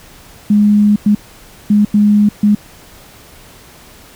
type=tone bursts at uneven times; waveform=sine; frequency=207.7 Hz; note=G#3; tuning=in tune; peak=-6 dBFS; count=5; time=0.5-0.96 / 1.06-1.15 / 1.7-1.85 / 1.94-2.29 / 2.43-2.55 s; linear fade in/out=5 ms; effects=pink hiss -40 dBFS RMS until 4.15 s